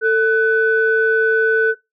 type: tone pair together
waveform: sine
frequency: 445.4 / 1498.1 Hz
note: A4 / F#6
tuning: +21 / +21 cents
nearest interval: octave + major sixth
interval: 2100 cents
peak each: -14 dBFS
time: 0.01-1.75 s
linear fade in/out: 50 ms
effects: noise-tail reverb RT60 0.2 s tail -22 dB re dry + tanh soft clip ceiling -4 dBFS